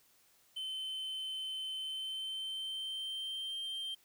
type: tone with pitch glide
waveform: triangle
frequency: 3070 to 3153 Hz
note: G7 to G7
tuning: -37 to +9 cents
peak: -36 dBFS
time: 0.56-3.95 s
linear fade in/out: 10 ms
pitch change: +46 cents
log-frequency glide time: 1.77-3.65 s
effects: white hiss -68 dBFS RMS until 4.04 s

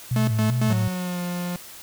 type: tone with vibrato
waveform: sine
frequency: 116.54 Hz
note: A#2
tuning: in tune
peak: -20 dBFS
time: 0.11-0.88 s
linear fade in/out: 5 ms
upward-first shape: square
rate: 2.6 Hz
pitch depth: 100 cents each way
type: tone with tremolo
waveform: 45% pulse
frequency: 217.3 Hz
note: A3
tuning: 21 cents flat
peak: -21 dBFS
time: 0.16-0.84 s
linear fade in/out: 2 ms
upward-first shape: square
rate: 4.4 Hz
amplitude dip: 80%
type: tone with pitch glide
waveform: 45% pulse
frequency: 183.9 to 176.71 Hz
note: F#3 to F3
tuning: -10 to +21 cents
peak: -26 dBFS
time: 0.7-1.56 s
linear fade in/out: 0 ms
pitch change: -69 cents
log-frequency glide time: 0.87-1.21 s
effects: white hiss -42 dBFS RMS until 1.82 s

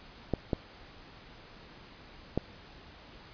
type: clicks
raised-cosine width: 2 ms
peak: -14 dBFS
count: 3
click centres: 0.337 / 0.532 / 2.376 s
effects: pink hiss -52 dBFS RMS until 3.33 s + resampled to 11025 Hz

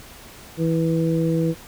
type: harmonic tone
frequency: 163.6 Hz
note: E3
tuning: 13 cents flat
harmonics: 1 / 2 / 3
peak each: -20 / -23 / -25 dBFS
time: 0.57-1.55 s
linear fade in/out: 50 ms
effects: pink hiss -43 dBFS RMS until 1.67 s

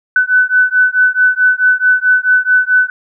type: beating tone pair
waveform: sine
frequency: 1500 / 1504.6 Hz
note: F#6 / F#6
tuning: +23 / +29 cents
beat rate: 4.6 Hz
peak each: -11 dBFS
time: 0.16-2.9 s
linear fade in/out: 2 ms
effects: none

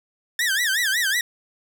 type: tone with vibrato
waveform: sawtooth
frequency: 1740 Hz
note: A6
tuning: 20 cents flat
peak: -16 dBFS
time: 0.39-1.21 s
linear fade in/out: 2 ms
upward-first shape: sine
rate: 5.4 Hz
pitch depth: 220 cents each way
effects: none

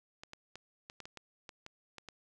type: clicks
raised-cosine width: 0.2 ms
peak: -29 dBFS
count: 11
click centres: 0.235 / 0.334 / 0.556 / 0.899 / 1.003 / 1.055 / 1.173 / 1.492 / 1.664 / 1.983 / 2.087 s
effects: none

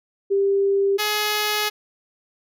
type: tone pair in turn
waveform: sine / 5% pulse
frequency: 395.5 / 421.5 Hz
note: G4 / G#4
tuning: +15 / +26 cents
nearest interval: minor second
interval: 111 cents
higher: second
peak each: -16 / -9 dBFS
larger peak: second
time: 0.3-0.98 / 0.98-1.7 s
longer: second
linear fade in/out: 20 ms
effects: none

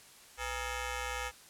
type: ring-modulated tone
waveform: 10% pulse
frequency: 440 Hz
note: A4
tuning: in tune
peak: -24 dBFS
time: 0.37-1.32 s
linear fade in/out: 50 ms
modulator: 379 Hz
effects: white hiss -56 dBFS RMS until 1.49 s + low-pass 11000 Hz 12 dB/octave

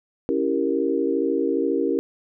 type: chord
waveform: sine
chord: C# diminished seventh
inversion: none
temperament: equal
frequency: 277.2 / 329.6 / 392 / 466.2 Hz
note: C#4 / E4 / G4 / Bb4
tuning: 0 / 0 / 0 / 0 cents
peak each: -25 dBFS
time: 0.29-1.99 s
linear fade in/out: 0 ms
effects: none

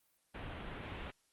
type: low-pass noise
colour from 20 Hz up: pink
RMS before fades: -45 dBFS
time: 0.34-1.11 s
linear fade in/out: 10 ms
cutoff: 3400 Hz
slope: 48 dB/octave
effects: white hiss -75 dBFS RMS until 1.32 s + Opus 32 kbps

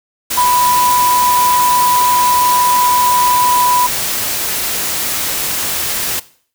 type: tone in noise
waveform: sine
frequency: 987.8 Hz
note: B5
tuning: in tune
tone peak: -10 dBFS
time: 0.37-3.87 s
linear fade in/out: 10 ms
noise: white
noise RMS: -18 dBFS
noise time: 0.3-6.2 s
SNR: +5 dB
effects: noise-tail reverb RT60 0.5 s tail -18 dB re dry

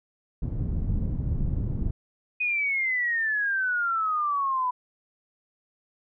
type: low-pass noise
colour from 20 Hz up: pink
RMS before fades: -27 dBFS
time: 0.42-1.91 s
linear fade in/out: 5 ms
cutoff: 160 Hz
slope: 12 dB/octave
type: exponential sweep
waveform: sine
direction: down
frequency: 2504 to 987.8 Hz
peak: -23 dBFS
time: 2.4-4.71 s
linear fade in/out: 10 ms
effects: none

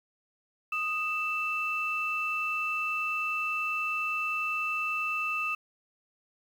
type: tone pair together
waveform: sine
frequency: 1244.5 / 2655 Hz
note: D#6 / E7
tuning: 0 / +12 cents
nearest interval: octave + minor second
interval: 1312 cents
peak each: -32 / -29 dBFS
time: 0.72-5.55 s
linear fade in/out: 5 ms
effects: tanh soft clip ceiling -20 dBFS + 9-bit

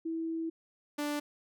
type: tone pair in turn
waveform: sine / sawtooth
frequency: 326.6 / 293.7 Hz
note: E4 / D4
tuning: -16 / 0 cents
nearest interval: major second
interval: 184 cents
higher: first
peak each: -32 / -28 dBFS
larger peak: second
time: 0.05-0.5 / 0.98-1.2 s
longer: first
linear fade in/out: 10 ms
effects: none

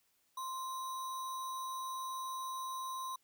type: tone with sample-and-hold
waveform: sine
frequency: 1046.5 Hz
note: C6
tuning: in tune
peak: -38 dBFS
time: 0.37-3.16 s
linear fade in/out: 5 ms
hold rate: 4900 Hz
effects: white hiss -75 dBFS RMS until 3.23 s

